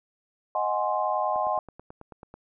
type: chord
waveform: sine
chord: Ab dominant seventh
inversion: second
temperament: equal with one note detuned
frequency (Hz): 622.3 / 740 / 830.6 / 1050.1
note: Eb5 / Gb5 / Ab5 / C6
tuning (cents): 0 / 0 / 0 / +6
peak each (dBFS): -29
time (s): 0.55-1.59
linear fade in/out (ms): 2
type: click train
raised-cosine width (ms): 1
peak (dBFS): -29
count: 10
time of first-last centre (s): 1.36-2.34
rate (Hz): 9.18
effects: none

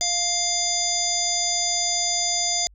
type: harmonic tone with a mistuned harmonic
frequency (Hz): 698.5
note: F5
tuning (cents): 0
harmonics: 1 / 3 / 5 / 7 / 9 / 10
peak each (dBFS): -30 / -34 / -30 / -26 / -27 / -26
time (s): 0.01-2.67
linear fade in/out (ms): 0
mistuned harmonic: 5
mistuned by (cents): +21
effects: added 50 Hz sine -49 dBFS peak until 2.74 s

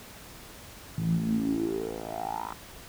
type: tone with band-pass filter sweep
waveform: 10% pulse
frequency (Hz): 55.1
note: A1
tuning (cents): +3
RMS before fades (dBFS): -30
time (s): 0.98-2.53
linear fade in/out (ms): 0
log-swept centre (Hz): 140 to 1100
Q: 8.7
effects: pink hiss -47 dBFS RMS until 2.88 s

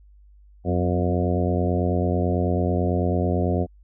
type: harmonic tone with a mistuned harmonic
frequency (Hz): 89.1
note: F2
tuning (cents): +35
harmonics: 1 / 2 / 3 / 4 / 5 / 6 / 7 / 8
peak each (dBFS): -23 / -26 / -28 / -29 / -30 / -31 / -31 / -32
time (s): 0.64-3.67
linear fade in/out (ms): 50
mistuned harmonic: 3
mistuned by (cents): -49
effects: added 50 Hz sine -48 dBFS peak until 3.83 s

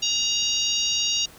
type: harmonic tone with a mistuned harmonic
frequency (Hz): 943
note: A#5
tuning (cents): +20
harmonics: 3 / 4 / 5 / 6 / 7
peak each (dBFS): -26 / -27 / -28 / -29 / -29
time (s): 0.02-1.26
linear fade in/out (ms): 10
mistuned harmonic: 5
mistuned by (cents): -27
effects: pink hiss -48 dBFS RMS until 1.38 s

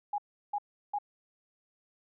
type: tone bursts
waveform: sine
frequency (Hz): 823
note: G#5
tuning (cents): -16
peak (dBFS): -29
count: 3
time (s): 0.13-0.986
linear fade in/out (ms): 5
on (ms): 52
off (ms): 350
effects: none

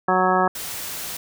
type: harmonic tone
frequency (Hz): 185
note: F#3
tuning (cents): 0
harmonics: 1 / 2 / 3 / 4 / 5 / 6 / 7 / 9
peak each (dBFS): -26 / -24 / -26 / -21 / -24 / -24 / -24 / -27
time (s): 0.08-0.48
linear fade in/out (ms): 5
type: noise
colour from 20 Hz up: white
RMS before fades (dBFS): -31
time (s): 0.55-1.17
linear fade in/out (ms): 5
effects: none

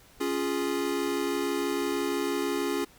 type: chord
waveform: square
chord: Db major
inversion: none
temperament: equal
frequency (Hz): 277.2 / 349.2 / 415.3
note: Db4 / F4 / Ab4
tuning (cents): 0 / 0 / 0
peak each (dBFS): -32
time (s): 0.2-2.85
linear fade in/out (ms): 10
effects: pink hiss -56 dBFS RMS until 2.98 s

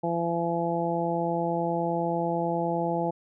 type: harmonic tone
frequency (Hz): 169.4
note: E3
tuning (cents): +48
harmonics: 1 / 2 / 3 / 4 / 5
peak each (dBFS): -31 / -31 / -31 / -31 / -31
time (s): 0.03-3.11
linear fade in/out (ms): 10
effects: none

